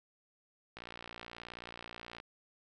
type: click train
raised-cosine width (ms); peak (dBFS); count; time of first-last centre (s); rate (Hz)
0.3; -29; 85; 0.77-2.201; 58.7
effects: none